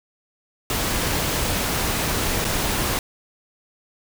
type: noise with dropouts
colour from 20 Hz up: pink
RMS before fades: -23 dBFS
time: 0.7-2.99 s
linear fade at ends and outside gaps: 1 ms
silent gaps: 2.445-2.45 s
effects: none